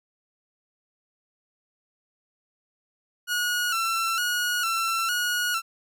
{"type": "tone with vibrato", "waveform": "sawtooth", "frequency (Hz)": 1396.9, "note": "F6", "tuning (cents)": 0, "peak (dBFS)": -20, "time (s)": [3.27, 5.62], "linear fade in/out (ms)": 50, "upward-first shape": "square", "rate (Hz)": 1.1, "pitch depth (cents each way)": 65, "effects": []}